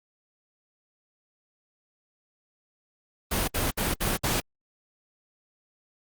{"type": "noise bursts", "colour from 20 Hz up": "pink", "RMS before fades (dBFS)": -26, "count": 5, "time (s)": [3.31, 4.404], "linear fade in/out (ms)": 10, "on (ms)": 170, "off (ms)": 61, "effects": ["Opus 32 kbps"]}